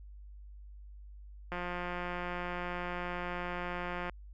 click train, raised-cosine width 0.5 ms, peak -23 dBFS, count 457, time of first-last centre 1.52-4.096 s, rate 177 Hz, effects added 50 Hz sine -47 dBFS peak until 4.33 s

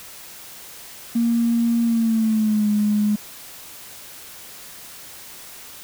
triangle tone with pitch glide, 233.3 to 209.1 Hz, A#3 to G#3, +2 to +12 cents, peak -12 dBFS, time 1.15-3.16 s, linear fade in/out 10 ms, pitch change -190 cents, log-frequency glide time 1.83-2.68 s, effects tanh soft clip ceiling -14 dBFS + white hiss -40 dBFS RMS until 5.83 s

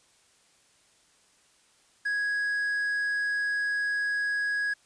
triangle tone with quantisation, 1661.2 Hz, G#6, in tune, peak -24 dBFS, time 2.05-4.74 s, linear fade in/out 10 ms, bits 9, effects white hiss -63 dBFS RMS until 4.85 s + resampled to 22050 Hz

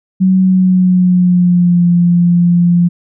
sine tone with pitch glide, 187.5 to 173.94 Hz, F#3 to F3, +23 to -7 cents, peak -6 dBFS, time 0.2-2.89 s, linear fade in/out 20 ms, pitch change -130 cents, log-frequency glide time 0.4-1.86 s, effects none

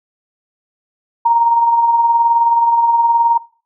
sine tone with tremolo, 932.3 Hz, A#5, in tune, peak -7 dBFS, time 1.25-3.38 s, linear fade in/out 10 ms, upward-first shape sine, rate 19 Hz, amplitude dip 45%, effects noise-tail reverb RT60 0.4 s tail -20 dB re dry

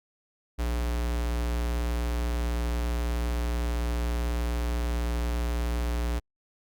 square tone with notch filter, 59.2 Hz, A#1, 27 cents sharp, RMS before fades -28 dBFS, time 0.58-6.2 s, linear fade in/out 20 ms, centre 140 Hz, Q 1.3, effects Opus 48 kbps

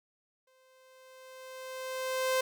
sawtooth tone with exponential growth, 519 Hz, C5, 14 cents flat, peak -22 dBFS, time 0.47-2.41 s, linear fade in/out 5 ms, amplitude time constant 420 ms, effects none

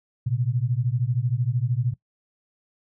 sine beating tone pair, 116.54 / 129.54 Hz, A#2 / C3, 0 / -17 cents, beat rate 13 Hz, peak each -24 dBFS, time 0.26-1.94 s, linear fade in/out 10 ms, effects noise-tail reverb RT60 0.1 s tail -20 dB re dry

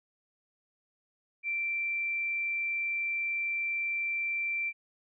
sine tone, 2349 Hz, D7, in tune, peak -29 dBFS, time 1.43-4.73 s, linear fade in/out 50 ms, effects none

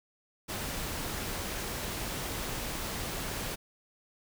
pink noise, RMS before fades -36 dBFS, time 0.48-3.56 s, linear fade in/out 20 ms, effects none

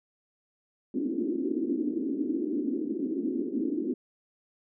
white band-pass noise, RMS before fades -30 dBFS, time 0.94-3.94 s, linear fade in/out 5 ms, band 250 to 340 Hz, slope 48 dB/octave, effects none

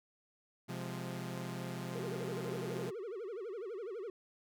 sawtooth chord, F minor, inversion second, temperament equal with one note detuned, 130.06 / 174.61 / 207.7 Hz, C3 / F3 / Ab3, -10 / 0 / 0 cents, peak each -39 / -39 / -43 dBFS, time 0.68-2.91 s, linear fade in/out 20 ms
triangle tone with vibrato, 420 Hz, G#4, 19 cents sharp, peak -38 dBFS, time 1.95-4.1 s, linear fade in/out 2 ms, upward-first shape sine, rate 12 Hz, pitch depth 240 cents each way
effects none

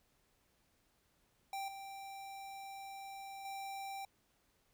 square tone with level steps, 784 Hz, G5, in tune, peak -40 / -47 / -43 dBFS, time 1.53-4.05 s, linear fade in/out 2 ms, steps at 1.68 / 3.45 s, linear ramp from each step 2 ms, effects pink hiss -75 dBFS RMS until 4.73 s

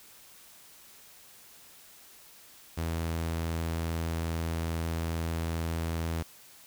sawtooth tone, 82.41 Hz, E2, in tune, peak -26 dBFS, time 2.77-6.23 s, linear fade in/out 10 ms, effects white hiss -54 dBFS RMS until 6.66 s

